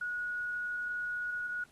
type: tone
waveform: sine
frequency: 1456 Hz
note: F#6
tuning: 28 cents flat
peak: -33 dBFS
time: 0.01-1.64 s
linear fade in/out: 5 ms
effects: pink hiss -64 dBFS RMS until 1.71 s + AAC 32 kbps

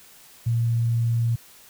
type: tone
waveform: sine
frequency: 116.54 Hz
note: A#2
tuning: in tune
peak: -19 dBFS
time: 0.46-1.36 s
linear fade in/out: 10 ms
effects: white hiss -50 dBFS RMS until 1.69 s

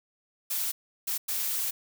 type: noise bursts at uneven times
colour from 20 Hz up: blue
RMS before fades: -30 dBFS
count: 3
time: 0.5-0.72 / 1.07-1.18 / 1.28-1.71 s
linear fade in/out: 10 ms
effects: none

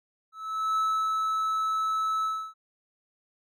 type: tone with ADSR envelope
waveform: triangle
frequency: 1303 Hz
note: E6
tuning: 20 cents flat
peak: -21 dBFS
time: 0.32-2.54 s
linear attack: 450 ms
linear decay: 320 ms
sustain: -2 dB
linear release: 300 ms
effects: none

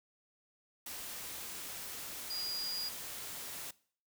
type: tone in noise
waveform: sine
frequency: 4859 Hz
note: D#8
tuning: 42 cents flat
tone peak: -37 dBFS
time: 2.3-2.89 s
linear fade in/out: 5 ms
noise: white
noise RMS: -44 dBFS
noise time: 0.86-3.71 s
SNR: +4 dB
effects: noise-tail reverb RT60 0.5 s tail -21 dB re dry

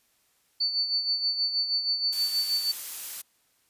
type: tone with tremolo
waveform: sine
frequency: 4500 Hz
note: C#8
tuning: 25 cents sharp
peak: -22 dBFS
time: 0.6-2.72 s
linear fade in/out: 10 ms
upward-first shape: sine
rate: 6.3 Hz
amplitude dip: 60%
type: noise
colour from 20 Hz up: blue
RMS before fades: -35 dBFS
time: 2.12-3.22 s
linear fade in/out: 10 ms
effects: white hiss -68 dBFS RMS until 3.69 s + resampled to 32000 Hz

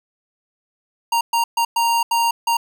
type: tone bursts at uneven times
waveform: square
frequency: 931 Hz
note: A#5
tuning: 2 cents flat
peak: -16 dBFS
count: 6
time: 1.12-1.21 / 1.33-1.44 / 1.57-1.65 / 1.76-2.03 / 2.11-2.31 / 2.47-2.57 s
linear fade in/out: 5 ms
effects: none

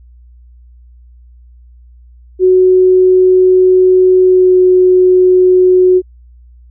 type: tone with pitch glide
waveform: sine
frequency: 370 to 367.2 Hz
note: F#4 to F#4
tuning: 0 to -13 cents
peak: -4 dBFS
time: 2.39-6.02 s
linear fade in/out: 50 ms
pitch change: -13 cents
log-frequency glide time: 4.22-4.59 s
effects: added 60 Hz sine -37 dBFS peak until 6.7 s

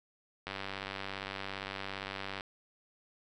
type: click train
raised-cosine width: 0.3 ms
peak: -22 dBFS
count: 190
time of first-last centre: 0.47-2.408 s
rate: 97.5 Hz
effects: none

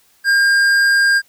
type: tone with tanh clipping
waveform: sine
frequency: 1607 Hz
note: G6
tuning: 43 cents sharp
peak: -12 dBFS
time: 0.24-1.22 s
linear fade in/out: 50 ms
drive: 12 dB
effects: white hiss -55 dBFS RMS until 1.28 s

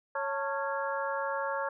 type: harmonic tone with a mistuned harmonic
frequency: 276.4 Hz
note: C#4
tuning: 5 cents flat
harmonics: 2 / 3 / 4 / 5 / 6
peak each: -34 / -36 / -37 / -38 / -39 dBFS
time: 0.15-1.69 s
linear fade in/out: 5 ms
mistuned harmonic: 3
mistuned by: +130 cents
effects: none

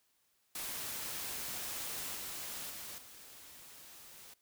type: noise with level steps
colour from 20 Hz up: white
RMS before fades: -41 / -43 / -46 / -54 dBFS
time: 0.55-4.34 s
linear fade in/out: 5 ms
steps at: 2.15 / 2.7 / 2.98 s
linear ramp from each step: 2 ms
effects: white hiss -75 dBFS RMS until 4.41 s

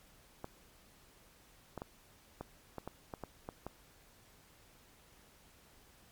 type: clicks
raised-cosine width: 1 ms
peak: -27 dBFS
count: 10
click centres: 0.444 / 1.777 / 1.819 / 2.41 / 2.783 / 2.876 / 3.138 / 3.237 / 3.489 / 3.666 s
effects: pink hiss -63 dBFS RMS until 6.11 s + MP3 96 kbps

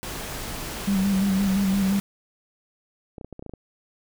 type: noise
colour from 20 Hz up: pink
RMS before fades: -33 dBFS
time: 0.03-2 s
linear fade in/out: 0 ms
type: tone with vibrato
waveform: sine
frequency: 194.8 Hz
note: G3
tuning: 11 cents flat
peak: -19 dBFS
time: 0.87-2 s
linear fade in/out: 10 ms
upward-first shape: square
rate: 5.8 Hz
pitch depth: 36 cents each way
type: clicks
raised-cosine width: 2 ms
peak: -24 dBFS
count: 9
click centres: 3.182 / 3.212 / 3.246 / 3.327 / 3.394 / 3.425 / 3.463 / 3.495 / 3.537 s
effects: none

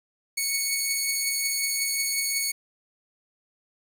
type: beating tone pair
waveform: 10% pulse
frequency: 2217 / 2222.5 Hz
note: C#7 / C#7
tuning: 0 / +4 cents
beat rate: 5.5 Hz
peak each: -16 / -24 dBFS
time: 0.37-2.52 s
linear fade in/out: 10 ms
effects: 9-bit

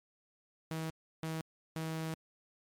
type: tone bursts at uneven times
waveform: sawtooth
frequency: 160.4 Hz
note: E3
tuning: 47 cents flat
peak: -32 dBFS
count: 3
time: 0.71-0.9 / 1.23-1.41 / 1.76-2.14 s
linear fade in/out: 0 ms
effects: MP3 96 kbps

